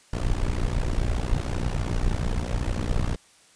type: noise with amplitude modulation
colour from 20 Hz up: brown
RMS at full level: -21 dBFS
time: 0.13-3.16 s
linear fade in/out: 5 ms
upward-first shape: sine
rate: 60.1 Hz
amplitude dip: 90%
effects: white hiss -56 dBFS RMS until 3.55 s + resampled to 22050 Hz